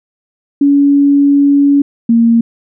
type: tone pair in turn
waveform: sine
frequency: 282.9 / 231.2 Hz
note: C#4 / A#3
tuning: +35 / -14 cents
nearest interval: minor third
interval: 349 cents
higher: first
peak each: -5 dBFS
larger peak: neither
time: 0.61-1.82 / 2.09-2.41 s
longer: first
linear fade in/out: 5 ms
effects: none